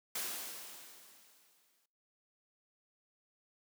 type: noise with exponential decay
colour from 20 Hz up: white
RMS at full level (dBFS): -37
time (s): 0.15-1.86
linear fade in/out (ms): 5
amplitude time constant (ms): 370
effects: noise-tail reverb RT60 0.7 s tail -24 dB re dry + high-pass 200 Hz 12 dB/octave